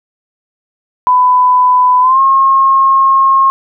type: tone with pitch glide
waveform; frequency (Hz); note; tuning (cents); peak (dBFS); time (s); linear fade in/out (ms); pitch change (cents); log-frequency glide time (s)
sine; 1000 to 1078; B5 to C#6; +21 to -49; -5; 1.07-3.5; 0; +130; 2.01-2.2
effects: none